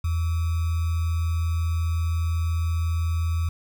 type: tone with sample-and-hold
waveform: sine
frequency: 82.8 Hz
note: E2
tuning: 8 cents sharp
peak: -21 dBFS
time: 0.04-3.49 s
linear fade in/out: 5 ms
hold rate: 1225 Hz
effects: none